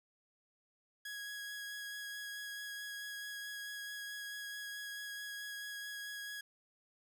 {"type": "tone with vibrato", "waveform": "sawtooth", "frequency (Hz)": 1661.2, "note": "G#6", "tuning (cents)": 0, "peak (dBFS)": -39, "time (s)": [1.05, 6.41], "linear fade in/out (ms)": 5, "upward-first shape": "sine", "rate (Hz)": 4.6, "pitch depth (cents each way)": 10, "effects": []}